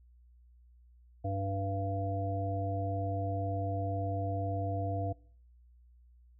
harmonic tone, 98 Hz, G2, in tune, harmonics 1 / 3 / 5 / 7, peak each -33 / -40 / -42 / -37 dBFS, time 1.24-5.13 s, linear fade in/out 10 ms, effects noise-tail reverb RT60 0.5 s tail -22 dB re dry + added 60 Hz sine -57 dBFS peak until 6.39 s

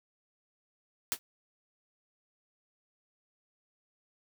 white noise with exponential decay, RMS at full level -26 dBFS, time 1.12-1.19 s, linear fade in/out 0 ms, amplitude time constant 15 ms, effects none

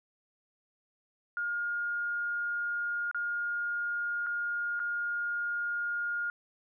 sine tone with dropouts, 1420 Hz, F6, 28 cents sharp, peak -30 dBFS, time 1.37-6.3 s, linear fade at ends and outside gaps 1 ms, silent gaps 3.113-3.146 / 4.264-4.268 / 4.794-4.8 s, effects none

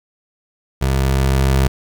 25% pulse tone with level ramp, 66.8 Hz, C2, 36 cents sharp, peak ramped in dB -11 to -8 dBFS, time 0.81-1.68 s, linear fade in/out 10 ms, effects 8-bit

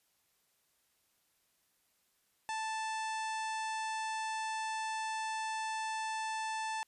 harmonic tone, 880 Hz, A5, in tune, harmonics 1 / 2 / 3 / 4 / 5 / 6 / 7 / 8 / 9 / 10, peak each -36 / -43 / -46 / -51 / -53 / -53 / -53 / -58 / -55 / -54 dBFS, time 2.49-6.83 s, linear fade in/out 0 ms, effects white hiss -75 dBFS RMS until 6.87 s + resampled to 32000 Hz

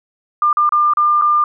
sine tone with dropouts, 1199 Hz, D6, 36 cents sharp, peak -10 dBFS, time 0.42-1.44 s, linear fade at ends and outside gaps 2 ms, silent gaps 0.529-0.57 / 0.692-0.722 / 0.936-0.971 / 1.214-1.22 s, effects none

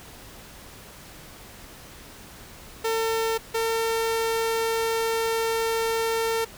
sawtooth tone pair in turn, 450 / 452.9 Hz, A4 / A#4, +39 / -50 cents, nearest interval unison, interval 11 cents, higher second, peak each -19 dBFS, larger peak neither, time 2.84-3.38 / 3.54-6.45 s, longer second, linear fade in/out 10 ms, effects pink hiss -45 dBFS RMS until 6.57 s

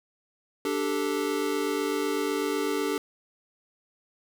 square chord, D suspended fourth, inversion none, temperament equal, 293.7 / 392 / 440 Hz, D4 / G4 / A4, 0 / 0 / 0 cents, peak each -31 dBFS, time 0.65-2.98 s, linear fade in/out 2 ms, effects none

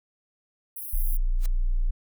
white high-pass noise, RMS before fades -36 dBFS, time 0.76-1.17 s, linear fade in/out 5 ms, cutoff 10000 Hz, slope 96 dB/octave
sine tone, 29.62 Hz, A#0, 29 cents sharp, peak -20 dBFS, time 0.93-1.91 s, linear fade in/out 10 ms
white noise with exponential growth, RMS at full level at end -37 dBFS, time 1.37-1.46 s, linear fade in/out 2 ms, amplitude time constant 19 ms
effects none

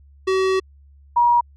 square / sine tone pair in turn, 379.2 / 955.5 Hz, F#4 / A#5, +43 / +43 cents, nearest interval octave + major third, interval 1600 cents, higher second, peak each -17 / -12 dBFS, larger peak second, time 0.27-0.6 / 1.16-1.41 s, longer first, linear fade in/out 10 ms, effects added 70 Hz sine -46 dBFS peak until 1.56 s + low-pass 5000 Hz 12 dB/octave

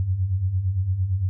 sine beating tone pair, 87.31 / 96.11 Hz, F2 / G2, 0 / -34 cents, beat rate 8.8 Hz, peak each -28 / -21 dBFS, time 0-1.29 s, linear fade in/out 0 ms, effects none

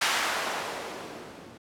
violet noise with low-pass filter sweep, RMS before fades -32 dBFS, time 0.01-1.58 s, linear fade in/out 10 ms, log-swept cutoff 1500 to 220 Hz, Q 0.8, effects none

